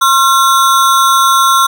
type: ring-modulated tone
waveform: square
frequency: 1217 Hz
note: D#6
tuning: 39 cents flat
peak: -4 dBFS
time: 0.01-1.67 s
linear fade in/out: 10 ms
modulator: 146 Hz
effects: none